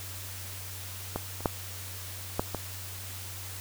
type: clicks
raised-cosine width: 1 ms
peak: -16 / -27 / -10 / -12 / -17 dBFS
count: 5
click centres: 1.16 / 1.406 / 1.458 / 2.395 / 2.547 s
effects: added 94 Hz sine -42 dBFS peak until 3.6 s + white hiss -42 dBFS RMS until 3.6 s